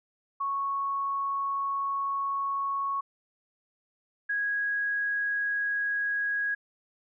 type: tone pair in turn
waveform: sine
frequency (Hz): 1106 / 1653.4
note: C#6 / G#6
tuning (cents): -4 / -8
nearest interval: perfect fifth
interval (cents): 696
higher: second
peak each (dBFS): -27 / -26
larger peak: second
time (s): 0.4-3.01 / 4.29-6.55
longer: first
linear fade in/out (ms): 10
effects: none